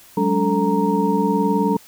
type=tone cluster; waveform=sine; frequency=186.7 / 206.1 / 284.1 / 441.6 / 932 Hz; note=F#3 / G#3 / C#4 / A4 / A#5; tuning=+16 / -13 / +43 / +6 / -1 cents; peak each=-22 dBFS; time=0.17-1.77 s; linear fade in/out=5 ms; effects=white hiss -47 dBFS RMS until 1.87 s